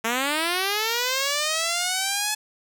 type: linear sweep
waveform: 5% pulse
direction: up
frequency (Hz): 220 to 858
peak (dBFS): -11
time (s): 0.04-2.35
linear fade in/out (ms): 10
effects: none